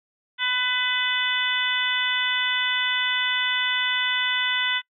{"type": "harmonic tone with a mistuned harmonic", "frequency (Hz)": 500, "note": "B4", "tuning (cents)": 21, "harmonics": [2, 3, 4, 5, 6, 7], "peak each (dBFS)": [-33, -27, -26, -33, -28, -27], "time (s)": [0.38, 4.82], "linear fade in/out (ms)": 50, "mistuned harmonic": 5, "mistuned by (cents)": 32, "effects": ["noise-tail reverb RT60 0.1 s tail -24 dB re dry"]}